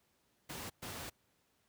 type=noise bursts at uneven times; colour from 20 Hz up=pink; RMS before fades=-44 dBFS; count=2; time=0.49-0.7 / 0.82-1.1 s; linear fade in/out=10 ms; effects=pink hiss -75 dBFS RMS until 1.68 s + high-pass 80 Hz 12 dB/octave